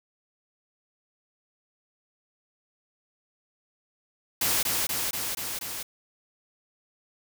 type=noise with echo; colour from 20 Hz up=white; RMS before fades=-25 dBFS; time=4.41-4.63 s; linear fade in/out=5 ms; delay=240 ms; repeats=5; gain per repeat=-2 dB; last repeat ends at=5.83 s; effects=none